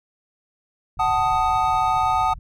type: low-pass noise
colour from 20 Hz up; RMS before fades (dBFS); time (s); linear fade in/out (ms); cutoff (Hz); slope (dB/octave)
pink; -36; 0.97-2.39; 2; 150; 96
type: chord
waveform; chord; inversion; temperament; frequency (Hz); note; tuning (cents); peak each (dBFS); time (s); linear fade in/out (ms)
triangle; D# diminished; first; equal with one note detuned; 748.6 / 880 / 1244.5; F#5 / A5 / D#6; +20 / 0 / 0; -20; 0.99-2.34; 10
effects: none